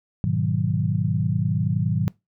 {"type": "chord", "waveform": "sine", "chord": "G# minor seventh", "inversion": "none", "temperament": "equal", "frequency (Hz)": [103.83, 123.47, 155.56, 185], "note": ["G#2", "B2", "D#3", "F#3"], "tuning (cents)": [0, 0, 0, 0], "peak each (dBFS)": [-25, -26, -24, -26], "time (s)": [0.24, 2.08], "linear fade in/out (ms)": 0, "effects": ["noise-tail reverb RT60 0.2 s tail -22 dB re dry"]}